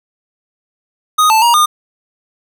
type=tone with pitch steps; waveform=square; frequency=1245 / 881 / 946 / 1217 Hz; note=D#6 / A5 / A#5 / D#6; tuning=+1 / +2 / +25 / -39 cents; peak=-8 dBFS; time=1.18-1.66 s; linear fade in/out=10 ms; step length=120 ms; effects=none